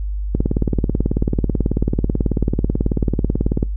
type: click train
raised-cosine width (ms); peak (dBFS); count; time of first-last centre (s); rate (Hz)
3; -4; 61; 0.35-3.629; 18.3
effects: noise-tail reverb RT60 0.2 s tail -24 dB re dry + added 50 Hz sine -20 dBFS peak until 3.76 s